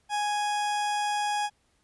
40% pulse tone, 830.6 Hz, G#5, in tune, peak -25 dBFS, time 0.09-1.5 s, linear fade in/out 50 ms, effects pink hiss -69 dBFS RMS until 1.83 s + resampled to 24000 Hz

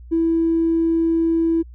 triangle tone with tanh clipping, 329.6 Hz, E4, in tune, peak -15 dBFS, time 0.11-1.63 s, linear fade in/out 20 ms, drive 4 dB, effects added 60 Hz sine -37 dBFS peak until 1.74 s

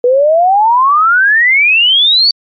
sine exponential sweep, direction up, 480.3 to 4600 Hz, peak -5 dBFS, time 0.04-2.31 s, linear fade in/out 2 ms, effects MP3 48 kbps

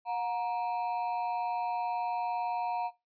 triangle ring-modulated tone, 830.6 Hz, G#5, in tune, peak -25 dBFS, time 0.05-2.91 s, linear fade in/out 50 ms, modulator 109 Hz, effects noise-tail reverb RT60 0.2 s tail -18 dB re dry + resampled to 11025 Hz

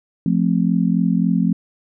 sine chord, F major, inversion none, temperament just, 174.61 / 218.3 / 261.9 Hz, F3 / A3 / C4, 0 / -13 / +2 cents, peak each -17 / -19 / -21 dBFS, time 0.26-1.53 s, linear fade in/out 2 ms, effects none

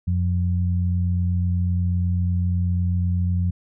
sine tone pair together, 89.4 / 177.51 Hz, F2 / F3, +41 / +28 cents, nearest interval octave, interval 1187 cents, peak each -19 / -26 dBFS, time 0.07-3.51 s, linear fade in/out 10 ms, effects none

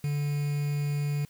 triangle tone with quantisation, 145.4 Hz, D3, 17 cents flat, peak -24 dBFS, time 0.04-1.25 s, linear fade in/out 2 ms, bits 7, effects white hiss -60 dBFS RMS until 1.29 s

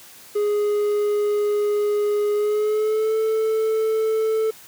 triangle tone with pitch glide, 415.3 to 440 Hz, G#4 to A4, 0 to 0 cents, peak -16 dBFS, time 0.35-4.51 s, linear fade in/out 10 ms, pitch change +100 cents, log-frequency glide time 2.33-3.15 s, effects white hiss -45 dBFS RMS until 4.67 s + high-pass 80 Hz 12 dB/octave

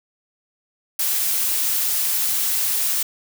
blue noise, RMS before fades -21 dBFS, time 0.99-3.03 s, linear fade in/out 5 ms, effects none

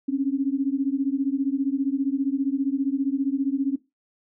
sine beating tone pair, 267 / 282 Hz, C4 / C#4, +35 / +30 cents, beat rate 15 Hz, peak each -24 dBFS, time 0.08-3.76 s, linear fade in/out 10 ms, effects noise-tail reverb RT60 0.2 s tail -17 dB re dry

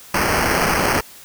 violet noise with sample-and-hold, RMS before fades -18 dBFS, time 0.14-1.01 s, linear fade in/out 5 ms, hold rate 3675 Hz, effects white hiss -42 dBFS RMS until 1.24 s

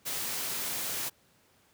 white noise, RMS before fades -34 dBFS, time 0.05-1.1 s, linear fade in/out 20 ms, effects pink hiss -65 dBFS RMS until 1.73 s + high-pass 80 Hz 12 dB/octave

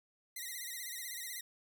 5% pulse tone with vibrato, 1968 Hz, B6, 7 cents flat, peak -31 dBFS, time 0.36-1.41 s, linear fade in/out 5 ms, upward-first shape sine, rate 16 Hz, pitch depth 100 cents each way, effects none

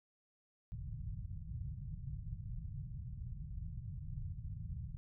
white low-pass noise, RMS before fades -44 dBFS, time 0.72-4.97 s, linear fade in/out 0 ms, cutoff 150 Hz, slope 48 dB/octave, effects none

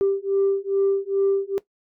sine beating tone pair, 392 / 394.4 Hz, G4 / G4, 0 / +11 cents, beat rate 2.4 Hz, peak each -21 dBFS, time 0.01-1.58 s, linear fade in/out 0 ms, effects noise-tail reverb RT60 0.1 s tail -17 dB re dry + tanh soft clip ceiling -13 dBFS

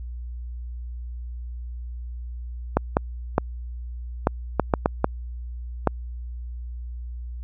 clicks, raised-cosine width 1 ms, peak -3 dBFS, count 9, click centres 2.77 / 2.969 / 3.381 / 4.271 / 4.597 / 4.738 / 4.859 / 5.044 / 5.873 s, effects added 60 Hz sine -31 dBFS peak until 7.43 s

